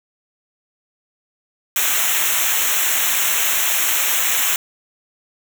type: noise with comb filter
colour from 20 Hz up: white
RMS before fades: -18 dBFS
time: 1.76-4.56 s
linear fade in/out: 2 ms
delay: 0.21 ms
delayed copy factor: -0.95
effects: none